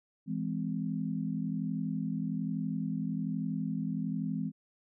sine chord, E augmented, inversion none, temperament just, 164.81 / 206 / 257.5 Hz, E3 / G#3 / B#3, 0 / -14 / -28 cents, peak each -35 / -35 / -36 dBFS, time 0.26-4.52 s, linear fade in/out 50 ms, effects none

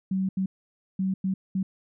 sine tone bursts at uneven times, 190 Hz, F#3, 46 cents sharp, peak -23 dBFS, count 5, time 0.11-0.29 / 0.37-0.46 / 0.99-1.14 / 1.24-1.34 / 1.55-1.63 s, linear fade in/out 5 ms, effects none

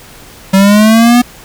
square linear sweep, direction up, 190.1 to 246.9 Hz, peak -4 dBFS, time 0.53-1.22 s, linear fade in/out 10 ms, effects pink hiss -35 dBFS RMS until 1.44 s

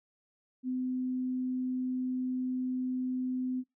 sine tone, 254.9 Hz, C4, 45 cents flat, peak -30 dBFS, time 0.63-3.64 s, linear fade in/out 50 ms, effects noise-tail reverb RT60 0.2 s tail -23 dB re dry

